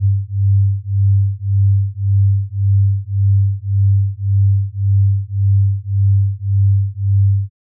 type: beating tone pair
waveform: sine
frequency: 98 / 99.8 Hz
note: G2 / G2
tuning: 0 / +32 cents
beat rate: 1.8 Hz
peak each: -14 dBFS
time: 0-7.5 s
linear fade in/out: 50 ms
effects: none